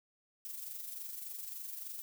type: noise with amplitude modulation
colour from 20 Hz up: violet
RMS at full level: -42 dBFS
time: 0.45-2.02 s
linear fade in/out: 0 ms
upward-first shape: sine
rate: 23.5 Hz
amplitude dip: 50%
effects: none